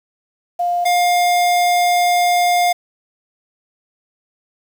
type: tone pair in turn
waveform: sine / square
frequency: 703 / 707.5 Hz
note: F5 / F5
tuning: +11 / +22 cents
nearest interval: unison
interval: 11 cents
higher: second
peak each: -15 / -13 dBFS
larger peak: second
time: 0.59-0.85 / 0.85-2.73 s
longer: second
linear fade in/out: 10 ms
effects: 7-bit